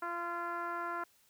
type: tone with low-pass filter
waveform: 10% pulse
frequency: 344.2 Hz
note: F4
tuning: 25 cents flat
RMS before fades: -38 dBFS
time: 0.02-1.04 s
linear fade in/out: 5 ms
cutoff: 1300 Hz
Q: 2.9
effects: white hiss -68 dBFS RMS until 1.29 s